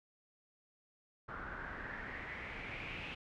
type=noise with low-pass filter sweep; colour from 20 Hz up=pink; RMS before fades=-45 dBFS; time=1.28-3.15 s; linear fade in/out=10 ms; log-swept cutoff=1400 to 2700 Hz; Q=5.3; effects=none